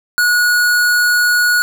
square tone, 1456 Hz, F#6, 28 cents flat, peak -11 dBFS, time 0.18-1.62 s, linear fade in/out 0 ms, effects none

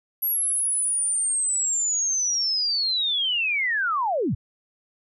sine linear sweep, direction down, 11620 to 76.9 Hz, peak -21 dBFS, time 0.22-4.35 s, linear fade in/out 10 ms, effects none

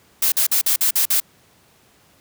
blue noise bursts, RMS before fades -17 dBFS, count 7, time 0.22-1.202 s, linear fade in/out 5 ms, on 100 ms, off 47 ms, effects pink hiss -55 dBFS RMS until 2.2 s + high-pass 80 Hz 12 dB/octave

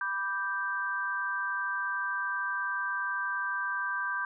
sine chord, G major, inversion first, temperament equal, 987.8 / 1174.7 / 1568 Hz, B5 / D6 / G6, 0 / 0 / 0 cents, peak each -37 / -36 / -31 dBFS, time 0.01-4.25 s, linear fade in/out 2 ms, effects none

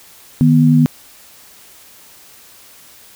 sine tone pair together, 154.21 / 244.8 Hz, D#3 / B3, -15 / -15 cents, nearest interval minor sixth, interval 800 cents, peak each -10 dBFS, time 0.41-0.86 s, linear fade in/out 0 ms, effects white hiss -43 dBFS RMS until 3.15 s

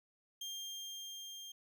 30% pulse tone with level ramp, 3200 Hz, G7, 35 cents sharp, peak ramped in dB -38 to -44 dBFS, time 0.41-1.52 s, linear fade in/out 5 ms, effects none

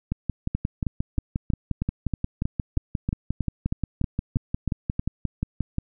two click trains, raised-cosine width 5 ms, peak -12 / -12 dBFS, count 33 / 15, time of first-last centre 0.12-5.784 / 0.55-4.994 s, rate 5.65 / 3.15 Hz, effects none

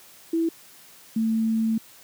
sine tone pair in turn, 329.6 / 223.1 Hz, E4 / A3, 0 / +24 cents, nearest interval perfect fifth, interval 676 cents, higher first, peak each -20 dBFS, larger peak neither, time 0.33-0.49 / 1.16-1.78 s, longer second, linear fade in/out 5 ms, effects white hiss -50 dBFS RMS until 2.03 s + high-pass 80 Hz 12 dB/octave

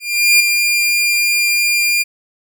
sawtooth tone with ADSR envelope, 2401 Hz, D7, 38 cents sharp, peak -3 dBFS, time 0-2.04 s, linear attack 400 ms, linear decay 6 ms, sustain -6 dB, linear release 25 ms, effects none

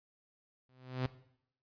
sawtooth tone with exponential growth, 128.2 Hz, C3, 35 cents flat, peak -26 dBFS, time 0.69-1.06 s, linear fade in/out 0 ms, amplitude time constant 80 ms, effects noise-tail reverb RT60 0.7 s tail -17 dB re dry + resampled to 11025 Hz

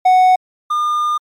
triangle tone pair in turn, 740 / 1209.3 Hz, F#5 / D#6, 0 / -50 cents, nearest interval major sixth, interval 850 cents, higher second, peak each -5 / -12 dBFS, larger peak first, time 0.05-0.36 / 0.7-1.18 s, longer second, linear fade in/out 10 ms, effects MP3 96 kbps

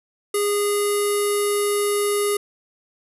square tone with low-pass filter, 410.2 Hz, G#4, 21 cents flat, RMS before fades -21 dBFS, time 0.34-2.37 s, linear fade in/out 5 ms, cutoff 11000 Hz, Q 6.3, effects none

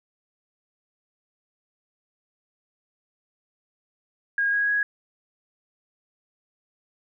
sine tone with pitch steps, 1631 / 1651 / 1662 Hz, G#6 / G#6 / G#6, -32 / -11 / +1 cents, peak -20 dBFS, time 4.38-4.83 s, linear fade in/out 2 ms, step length 150 ms, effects none

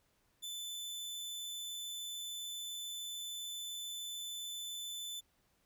sawtooth tone, 3513 Hz, A7, 3 cents flat, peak -38 dBFS, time 0.42-5.21 s, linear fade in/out 20 ms, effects pink hiss -75 dBFS RMS until 5.65 s

